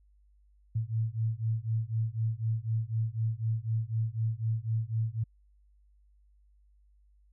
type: beating tone pair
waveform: sine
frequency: 110 / 114 Hz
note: A2 / A#2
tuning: 0 / -38 cents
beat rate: 4 Hz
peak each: -31 / -31 dBFS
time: 0.75-5.24 s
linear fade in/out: 10 ms
effects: added 50 Hz sine -60 dBFS peak until 7.32 s